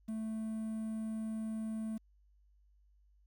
triangle tone with quantisation, 220 Hz, A3, in tune, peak -34 dBFS, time 0.08-1.98 s, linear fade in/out 10 ms, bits 10, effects added 50 Hz sine -64 dBFS peak until 3.26 s

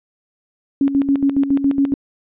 sine tone with tremolo, 277.2 Hz, C#4, in tune, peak -11 dBFS, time 0.81-1.94 s, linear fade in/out 2 ms, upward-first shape square, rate 7.2 Hz, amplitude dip 65%, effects resampled to 8000 Hz

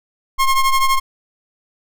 square ring-modulated tone, 537 Hz, C5, 45 cents sharp, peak -10 dBFS, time 0.38-1 s, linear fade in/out 20 ms, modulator 531 Hz, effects none

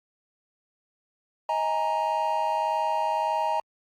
triangle chord, D# suspended fourth, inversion none, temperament equal with one note detuned, 630.6 / 830.6 / 932.3 Hz, D#5 / G#5 / A#5, +23 / 0 / 0 cents, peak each -28 / -27 / -24 dBFS, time 1.49-3.6 s, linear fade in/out 2 ms, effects Opus 48 kbps

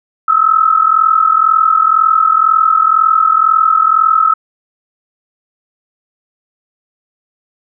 sine tone pair together, 1276.5 / 1318.5 Hz, D#6 / E6, +44 / 0 cents, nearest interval minor second, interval 56 cents, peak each -10 dBFS, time 0.28-4.34 s, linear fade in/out 5 ms, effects none

